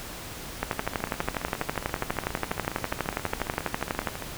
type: two click trains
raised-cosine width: 0.5 ms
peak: -18 / -10 dBFS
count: 52 / 43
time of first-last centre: 0.73-4.223 / 0.63-4.073 s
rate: 14.6 / 12.2 Hz
effects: pink hiss -39 dBFS RMS until 4.37 s